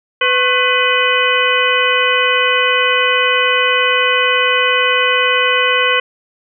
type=harmonic tone with a mistuned harmonic; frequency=501 Hz; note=B4; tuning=25 cents sharp; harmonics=1 / 2 / 3 / 4 / 5 / 6; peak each=-18 / -18 / -18 / -18 / -18 / -18 dBFS; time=0.21-6 s; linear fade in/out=5 ms; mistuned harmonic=2; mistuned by=+140 cents; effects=none